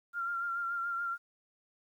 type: tone with vibrato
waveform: sine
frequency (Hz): 1384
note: F6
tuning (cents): -16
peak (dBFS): -32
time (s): 0.13-1.18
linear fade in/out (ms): 50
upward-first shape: sine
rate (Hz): 7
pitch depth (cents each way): 31
effects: 11-bit